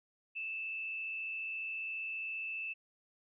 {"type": "tone with frequency modulation", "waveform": "sine", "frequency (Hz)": 2637, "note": "E7", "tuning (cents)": 0, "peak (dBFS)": -37, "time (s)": [0.35, 2.74], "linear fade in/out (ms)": 20, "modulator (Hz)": 94.7, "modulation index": 0.54, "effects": []}